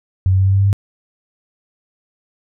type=tone with pitch steps; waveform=sine; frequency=93.7 / 94.68 / 95.67 / 96.67 / 97.68 / 98.7 / 99.73 Hz; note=F#2 / F#2 / G2 / G2 / G2 / G2 / G2; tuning=+22 / +40 / -42 / -24 / -6 / +12 / +30 cents; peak=-10 dBFS; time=0.26-0.729 s; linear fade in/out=0 ms; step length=67 ms; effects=none